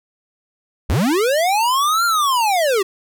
square linear two-way sweep, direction up then down, 46.25 to 1410 to 363.8 Hz, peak -15 dBFS, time 0.89-2.83 s, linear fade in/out 10 ms, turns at 2.05 s, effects none

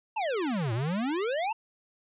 square exponential two-way sweep, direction down then up, 932.3 to 108.2 to 932.3 Hz, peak -28 dBFS, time 0.16-1.53 s, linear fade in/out 10 ms, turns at 0.73 s, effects resampled to 8000 Hz

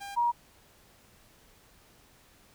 sawtooth / sine tone pair in turn, 800 / 951.4 Hz, G5 / A#5, +35 / +35 cents, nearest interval minor third, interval 300 cents, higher second, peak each -35 / -23 dBFS, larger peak second, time 0-0.16 / 0.16-0.32 s, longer neither, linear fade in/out 20 ms, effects pink hiss -60 dBFS RMS until 2.54 s

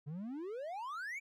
triangle exponential sweep, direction up, 138.59 to 2371 Hz, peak -38 dBFS, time 0.06-1.2 s, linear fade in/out 20 ms, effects none

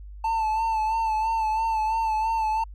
triangle tone with vibrato, 885 Hz, A5, 10 cents sharp, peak -20 dBFS, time 0.24-2.64 s, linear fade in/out 5 ms, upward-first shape sine, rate 3 Hz, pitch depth 41 cents each way, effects added 50 Hz sine -38 dBFS peak until 2.74 s

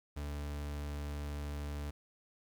40% pulse tone, 72.8 Hz, D2, 15 cents flat, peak -37 dBFS, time 0.16-1.91 s, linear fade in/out 10 ms, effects 11-bit

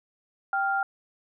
sine tone pair together, 784 / 1396.9 Hz, G5 / F6, 0 / 0 cents, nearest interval minor seventh, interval 1000 cents, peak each -26 dBFS, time 0.53-0.83 s, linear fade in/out 2 ms, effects none

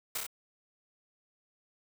white noise with echo, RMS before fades -34 dBFS, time 0.15-0.18 s, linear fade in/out 5 ms, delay 29 ms, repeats 3, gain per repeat -2 dB, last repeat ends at 0.267 s, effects none

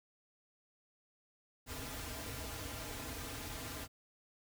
pink noise with comb filter, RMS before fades -44 dBFS, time 1.66-3.88 s, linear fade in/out 50 ms, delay 5.4 ms, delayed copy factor -1, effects none

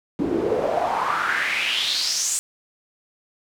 pink noise with band-pass filter sweep, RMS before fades -23 dBFS, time 0.19-2.39 s, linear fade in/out 0 ms, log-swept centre 280 to 8100 Hz, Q 4.8, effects none

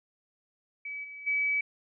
sine tone with level steps, 2287 Hz, D7, 47 cents flat, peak -35 / -41 / -25 dBFS, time 0.85-1.61 s, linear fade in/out 5 ms, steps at 1.03 / 1.26 s, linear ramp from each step 20 ms, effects none

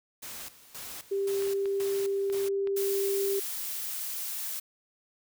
white noise with tremolo, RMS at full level -41 dBFS, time 0.22-2.49 s, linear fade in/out 10 ms, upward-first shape square, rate 1.9 Hz, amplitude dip 80%
sine tone, 394.8 Hz, G4, 12 cents sharp, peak -26 dBFS, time 1.11-3.4 s, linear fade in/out 10 ms
clicks, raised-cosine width 0.3 ms, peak -28 dBFS, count 7, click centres 1.423 / 1.474 / 1.657 / 1.806 / 2.3 / 2.346 / 2.673 s
blue noise, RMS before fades -35 dBFS, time 2.76-4.6 s, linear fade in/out 10 ms
effects none

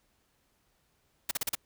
white noise bursts, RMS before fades -30 dBFS, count 5, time 1.29-1.552 s, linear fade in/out 5 ms, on 22 ms, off 38 ms, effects pink hiss -72 dBFS RMS until 1.65 s

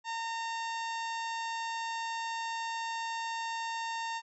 harmonic tone with a mistuned harmonic, 914 Hz, A#5, 34 cents flat, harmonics 1 / 2 / 3 / 4 / 5 / 6 / 7 / 8, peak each -35 / -41 / -45 / -47 / -49 / -51 / -52 / -53 dBFS, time 0.04-4.22 s, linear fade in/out 50 ms, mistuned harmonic 8, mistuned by +27 cents, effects none

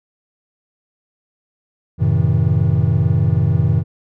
triangle chord, F# diminished seventh, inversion none, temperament just, 92.5 / 111 / 133.2 / 159.84 Hz, F#2 / A2 / C3 / Eb3, 0 / +16 / +31 / +47 cents, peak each -16 dBFS, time 1.98-3.84 s, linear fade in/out 50 ms, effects none

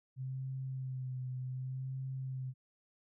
sine tone with vibrato, 130 Hz, C3, 11 cents flat, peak -37 dBFS, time 0.16-2.54 s, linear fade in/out 50 ms, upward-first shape sine, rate 0.66 Hz, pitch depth 31 cents each way, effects none

